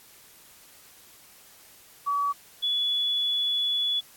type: tone pair in turn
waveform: sine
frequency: 1140 / 3416 Hz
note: C#6 / G#7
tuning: +48 / +48 cents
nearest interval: octave + perfect fifth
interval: 1900 cents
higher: second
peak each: -23 / -23 dBFS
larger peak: neither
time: 2.06-2.33 / 2.62-4.01 s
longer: second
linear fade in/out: 20 ms
effects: white hiss -53 dBFS RMS until 4.16 s + AAC 64 kbps